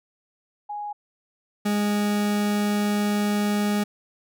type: tone pair in turn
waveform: sine / 40% pulse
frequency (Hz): 829 / 206.8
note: G#5 / G#3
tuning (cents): -3 / -7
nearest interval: 2 octaves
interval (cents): 2404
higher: first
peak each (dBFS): -29 / -20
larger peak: second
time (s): 0.69-0.93 / 1.65-3.84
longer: second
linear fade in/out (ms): 10
effects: none